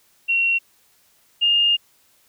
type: tone pair in turn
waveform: sine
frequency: 2736 / 2826 Hz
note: F7 / F7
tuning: -36 / +20 cents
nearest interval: minor second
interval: 56 cents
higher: second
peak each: -16 / -14 dBFS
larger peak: second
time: 0.28-0.59 / 1.41-1.77 s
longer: second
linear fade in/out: 20 ms
effects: white hiss -59 dBFS RMS until 2.28 s